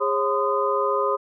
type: tone cluster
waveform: sine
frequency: 409.2 / 543 / 1023 / 1235 Hz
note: G#4 / C#5 / C6 / D#6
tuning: -26 / -36 / -39 / -13 cents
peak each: -25 dBFS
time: 0-1.17 s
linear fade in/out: 20 ms
effects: none